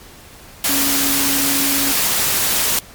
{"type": "tone in noise", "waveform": "sine", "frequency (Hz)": 277.2, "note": "C#4", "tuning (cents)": 0, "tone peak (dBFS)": -22, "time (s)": [0.69, 1.92], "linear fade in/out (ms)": 2, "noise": "white", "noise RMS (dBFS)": -17, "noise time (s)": [0.64, 2.79], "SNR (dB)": -8, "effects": ["pink hiss -41 dBFS RMS until 2.94 s", "MP3 96 kbps"]}